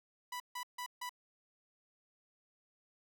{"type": "tone bursts", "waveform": "sawtooth", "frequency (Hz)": 987.8, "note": "B5", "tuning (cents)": 0, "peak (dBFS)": -36, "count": 4, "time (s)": [0.32, 1.094], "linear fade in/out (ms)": 5, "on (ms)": 81, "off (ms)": 150, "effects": []}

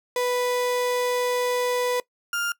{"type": "tone pair in turn", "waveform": "35% pulse", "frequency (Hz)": [493.9, 1403.4], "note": ["B4", "F6"], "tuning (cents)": [0, 8], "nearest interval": "octave + tritone", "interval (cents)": 1808, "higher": "second", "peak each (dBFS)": [-20, -22], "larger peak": "first", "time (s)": [[0.16, 2], [2.33, 2.52]], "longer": "first", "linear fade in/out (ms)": 2, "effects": ["noise-tail reverb RT60 0.1 s tail -21 dB re dry"]}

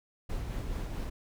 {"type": "noise with tremolo", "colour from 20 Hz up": "brown", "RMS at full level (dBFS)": -34, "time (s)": [0.29, 1.1], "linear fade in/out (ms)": 10, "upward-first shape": "sine", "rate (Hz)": 4.6, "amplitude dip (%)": 30, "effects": []}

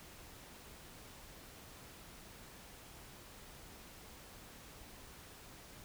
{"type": "silence", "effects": ["pink hiss -55 dBFS RMS until 5.84 s"]}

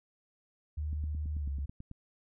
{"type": "tone with pitch glide", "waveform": "sine", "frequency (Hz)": [75.5, 70.04], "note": ["D2", "C#2"], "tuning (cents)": [48, 18], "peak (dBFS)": -32, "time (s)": [0.77, 1.66], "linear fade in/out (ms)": 10, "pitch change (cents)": -130, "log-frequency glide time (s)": [1.39, 1.46]}
{"type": "click train", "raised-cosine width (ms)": 5, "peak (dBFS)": -32, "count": 10, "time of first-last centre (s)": [0.93, 1.914], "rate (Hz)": 9.15}
{"effects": []}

